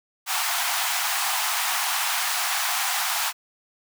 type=high-pass noise; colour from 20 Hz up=pink; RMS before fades=-25 dBFS; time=0.26-3.33 s; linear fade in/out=50 ms; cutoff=700 Hz; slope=96 dB/octave; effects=none